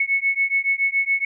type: beating tone pair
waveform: sine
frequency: 2200 / 2207.1 Hz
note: C#7 / C#7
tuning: -14 / -8 cents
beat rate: 7.1 Hz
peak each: -21 dBFS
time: 0-1.25 s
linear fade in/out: 5 ms
effects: none